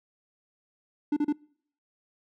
triangle tone bursts, 295 Hz, D4, 8 cents sharp, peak -20 dBFS, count 3, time 1.12-1.326 s, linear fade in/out 5 ms, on 46 ms, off 34 ms, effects noise-tail reverb RT60 0.6 s tail -26 dB re dry

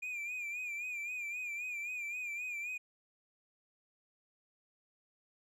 triangle tone with vibrato, 2418 Hz, D7, 50 cents sharp, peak -36 dBFS, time 0.02-2.78 s, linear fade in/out 10 ms, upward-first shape sine, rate 3.8 Hz, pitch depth 68 cents each way, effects none

